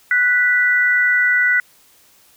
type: tone pair together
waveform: sine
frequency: 1480 / 1970.8 Hz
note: F#6 / B6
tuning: 0 / -4 cents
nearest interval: perfect fourth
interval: 496 cents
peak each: -15 dBFS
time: 0.11-1.6 s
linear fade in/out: 2 ms
effects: white hiss -52 dBFS RMS until 2.36 s